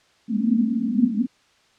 pink band-pass noise, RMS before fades -21 dBFS, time 0.28-1.27 s, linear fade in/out 20 ms, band 210 to 260 Hz, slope 96 dB/octave, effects white hiss -59 dBFS RMS until 1.78 s + low-pass 5000 Hz 12 dB/octave

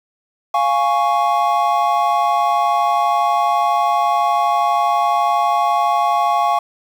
triangle chord, Db major, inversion first, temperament equal, 698.5 / 830.6 / 1108.7 Hz, F5 / Ab5 / Db6, 0 / 0 / 0 cents, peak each -16 dBFS, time 0.54-6.59 s, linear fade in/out 5 ms, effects 7-bit

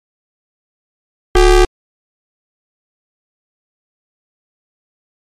square ring-modulated tone, 199 Hz, G3, 26 cents sharp, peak -3 dBFS, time 1.35-1.65 s, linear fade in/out 5 ms, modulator 163 Hz, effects low-pass 9000 Hz 12 dB/octave + MP3 64 kbps

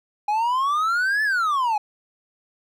triangle exponential two-way sweep, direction up then down, 819 to 1761 to 819 Hz, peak -17 dBFS, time 0.28-1.78 s, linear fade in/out 5 ms, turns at 1.23 s, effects none

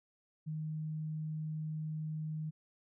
sine tone, 155.5 Hz, D#3, 1 cent flat, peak -36 dBFS, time 0.46-2.51 s, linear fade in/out 20 ms, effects none

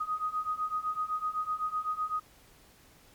sine beating tone pair, 1244.5 / 1252.4 Hz, D#6 / D#6, 0 / +11 cents, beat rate 7.9 Hz, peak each -34 / -32 dBFS, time 0-2.2 s, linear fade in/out 10 ms, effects pink hiss -59 dBFS RMS until 3.14 s + MP3 96 kbps

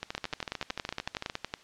two click trains, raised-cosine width 0.2 ms, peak -16 / -14 dBFS, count 18 / 16, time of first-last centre 0.03-1.299 / 0.15-1.539 s, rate 13.4 / 10.8 Hz, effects white hiss -56 dBFS RMS until 1.63 s + low-pass 5000 Hz 12 dB/octave

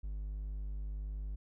triangle tone, 50.7 Hz, G#1, 41 cents flat, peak -35 dBFS, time 0.03-1.36 s, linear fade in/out 10 ms, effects none

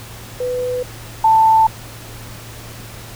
sine tone pair in turn, 498.1 / 885.8 Hz, B4 / A5, +15 / +11 cents, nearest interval minor seventh, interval 996 cents, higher second, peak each -18 / -8 dBFS, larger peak second, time 0.4-0.83 / 1.24-1.67 s, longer neither, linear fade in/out 5 ms, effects added 113 Hz sine -36 dBFS peak until 3.15 s + pink hiss -36 dBFS RMS until 3.15 s

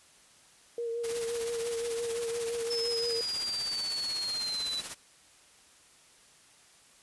sine tone with vibrato, 466.2 Hz, A#4, in tune, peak -31 dBFS, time 0.78-3.21 s, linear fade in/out 2 ms, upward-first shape sine, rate 5.8 Hz, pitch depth 27 cents each way
white noise with tremolo, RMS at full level -37 dBFS, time 1.03-4.95 s, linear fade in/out 20 ms, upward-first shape triangle, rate 16 Hz, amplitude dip 60%
sine exponential sweep, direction down, 5274 to 3951 Hz, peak -31 dBFS, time 2.7-4.81 s, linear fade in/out 10 ms
effects white hiss -59 dBFS RMS until 7.02 s + resampled to 24000 Hz

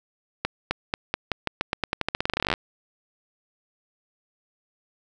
accelerating click train, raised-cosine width 0.3 ms, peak -7 dBFS, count 27, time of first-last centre 0.45-2.539 s, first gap 260 ms, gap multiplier 0.88, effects none

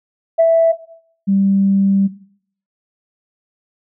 sine tone pair in turn, 659.3 / 196.01 Hz, E5 / G3, 0 / 0 cents, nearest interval octave + major sixth, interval 2100 cents, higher first, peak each -6 / -11 dBFS, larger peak first, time 0.38-0.73 / 1.27-2.08 s, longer second, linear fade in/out 20 ms, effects noise-tail reverb RT60 0.6 s tail -17 dB re dry + tanh soft clip ceiling -3 dBFS

